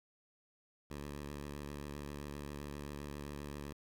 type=tone with vibrato; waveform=10% pulse; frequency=72.3 Hz; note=D2; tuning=27 cents flat; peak=-35 dBFS; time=0.9-3.73 s; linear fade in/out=10 ms; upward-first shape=sine; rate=7.6 Hz; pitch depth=32 cents each way; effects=11-bit